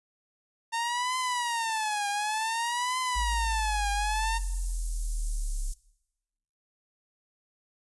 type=tone with vibrato; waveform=sawtooth; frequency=911 Hz; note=A#5; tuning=40 cents flat; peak=-24 dBFS; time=0.72-4.39 s; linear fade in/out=20 ms; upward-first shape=triangle; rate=0.55 Hz; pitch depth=210 cents each way
type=high-pass noise; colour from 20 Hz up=pink; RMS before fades=-42 dBFS; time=1.12-5.74 s; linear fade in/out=5 ms; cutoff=6800 Hz; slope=24 dB/octave
type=linear sweep; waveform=sine; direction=down; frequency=55.6 to 33.45 Hz; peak=-28 dBFS; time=3.15-5.73 s; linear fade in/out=20 ms
effects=noise-tail reverb RT60 0.9 s tail -19 dB re dry + resampled to 24000 Hz